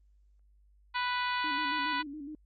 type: harmonic tone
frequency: 493.9 Hz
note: B4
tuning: in tune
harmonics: 2 / 3 / 4 / 5 / 6 / 7 / 8 / 9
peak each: -32 / -36 / -38 / -40 / -42 / -43 / -44 / -45 dBFS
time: 0.94-2.03 s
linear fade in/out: 20 ms
type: tone with vibrato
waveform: sine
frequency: 293.7 Hz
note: D4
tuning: in tune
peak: -39 dBFS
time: 1.44-2.35 s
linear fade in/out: 2 ms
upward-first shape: square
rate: 7.2 Hz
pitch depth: 74 cents each way
effects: added 50 Hz sine -60 dBFS peak until 2.45 s + Opus 32 kbps